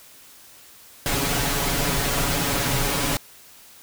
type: noise with comb filter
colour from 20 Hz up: pink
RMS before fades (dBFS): -23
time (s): 1.06-3.17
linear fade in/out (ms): 0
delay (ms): 7.1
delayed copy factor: +0.8
effects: white hiss -48 dBFS RMS until 3.82 s